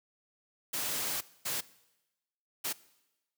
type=noise bursts at uneven times; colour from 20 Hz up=white; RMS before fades=-34 dBFS; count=3; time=0.73-1.21 / 1.45-1.61 / 2.64-2.73 s; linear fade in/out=10 ms; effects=noise-tail reverb RT60 1.0 s tail -20 dB re dry + high-pass 100 Hz 12 dB/octave